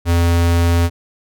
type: tone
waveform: square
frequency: 85.3 Hz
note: F2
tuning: 40 cents flat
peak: -12 dBFS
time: 0.05-0.9 s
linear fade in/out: 50 ms
effects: none